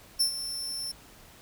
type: tone with ADSR envelope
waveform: sawtooth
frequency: 5370 Hz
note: E8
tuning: 31 cents sharp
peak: -18 dBFS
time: 0.19-0.92 s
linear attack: 18 ms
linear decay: 98 ms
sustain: -12 dB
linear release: 9 ms
effects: pink hiss -53 dBFS RMS until 1.41 s